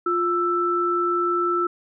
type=tone pair together; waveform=sine; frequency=350.9 / 1325 Hz; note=F4 / E6; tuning=+8 / +9 cents; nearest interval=octave + major seventh; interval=2301 cents; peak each=-23 / -21 dBFS; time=0.06-1.67 s; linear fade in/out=5 ms; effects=none